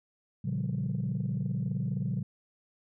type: chord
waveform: sine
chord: G half-diminished seventh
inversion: first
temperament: just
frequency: 117.6 / 141.12 / 176.4 / 196 Hz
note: Bb2 / Db3 / F3 / G3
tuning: +16 / +31 / +18 / 0 cents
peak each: -33 / -32 / -34 / -35 dBFS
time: 0.44-2.23 s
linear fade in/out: 10 ms
effects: tanh soft clip ceiling -23 dBFS